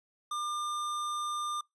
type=tone; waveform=square; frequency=1200 Hz; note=D6; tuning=37 cents sharp; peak=-33 dBFS; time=0.31-1.61 s; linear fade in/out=5 ms; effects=noise-tail reverb RT60 0.2 s tail -26 dB re dry + resampled to 24000 Hz